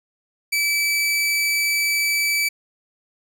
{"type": "tone", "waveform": "sawtooth", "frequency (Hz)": 2307, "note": "D7", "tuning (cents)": -31, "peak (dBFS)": -15, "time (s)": [0.52, 2.49], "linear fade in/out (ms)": 10, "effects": []}